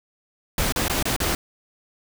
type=noise with dropouts; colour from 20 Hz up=pink; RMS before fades=-23 dBFS; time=0.58-1.35 s; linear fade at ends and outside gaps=2 ms; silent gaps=0.723-0.76 / 0.882-0.897 / 1.027-1.054 / 1.164-1.202 s; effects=none